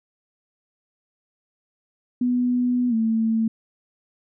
sine tone with pitch glide, 246.9 to 223.8 Hz, B3 to A3, 0 to +30 cents, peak -18 dBFS, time 2.21-3.48 s, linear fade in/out 5 ms, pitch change -170 cents, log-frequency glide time 2.89-2.94 s, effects none

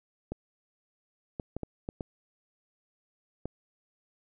clicks, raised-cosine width 2 ms, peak -21 dBFS, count 7, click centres 0.32 / 1.398 / 1.566 / 1.633 / 1.889 / 2.008 / 3.456 s, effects none

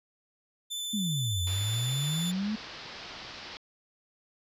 sawtooth tone with vibrato, 3520 Hz, A7, in tune, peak -30 dBFS, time 0.7-2.32 s, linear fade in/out 20 ms, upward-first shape triangle, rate 15 Hz, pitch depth 17 cents each way
sine exponential two-way sweep, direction down then up, 222.1 to 86.7 to 222.1 Hz, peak -28 dBFS, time 0.93-2.56 s, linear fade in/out 10 ms, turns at 1.42 s
white low-pass noise, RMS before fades -44 dBFS, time 1.47-3.57 s, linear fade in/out 0 ms, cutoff 5100 Hz, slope 48 dB/octave
effects resampled to 32000 Hz

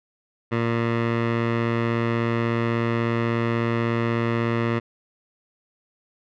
15% pulse tone with low-pass filter, 116.4 Hz, A#2, 2 cents flat, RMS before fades -23 dBFS, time 0.51-4.8 s, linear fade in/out 20 ms, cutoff 2200 Hz, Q 1.4, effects none

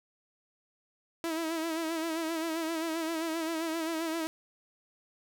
sawtooth tone with vibrato, 325.5 Hz, E4, 22 cents flat, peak -27 dBFS, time 1.24-4.27 s, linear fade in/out 0 ms, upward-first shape sine, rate 7.6 Hz, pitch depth 56 cents each way, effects none

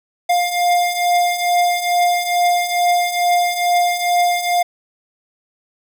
square beating tone pair, 703 / 705.3 Hz, F5 / F5, +11 / +17 cents, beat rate 2.3 Hz, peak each -21 / -16 dBFS, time 0.29-4.63 s, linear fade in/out 10 ms, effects none

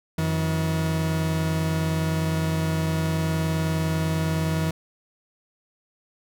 40% pulse tone pair together, 89.8 / 160 Hz, F2 / D#3, +49 / +49 cents, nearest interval minor seventh, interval 1000 cents, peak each -28 / -22 dBFS, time 0.18-4.71 s, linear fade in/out 5 ms, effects none

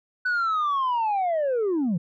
sine linear sweep, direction down, 1504 to 155.9 Hz, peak -19 dBFS, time 0.25-1.98 s, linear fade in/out 10 ms, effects tanh soft clip ceiling -20 dBFS

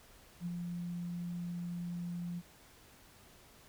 sine tone with ADSR envelope, 174.1 Hz, F3, 5 cents flat, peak -34 dBFS, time 0.4-2.42 s, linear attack 60 ms, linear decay 32 ms, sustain -3 dB, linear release 40 ms, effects pink hiss -60 dBFS RMS until 3.68 s

